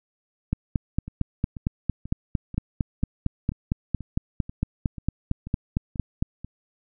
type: two click trains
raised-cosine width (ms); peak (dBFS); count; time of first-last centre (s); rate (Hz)
5; -10 / -23; 26 / 12; 0.53-6.225 / 1.08-6.446; 4.39 / 2.05
effects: none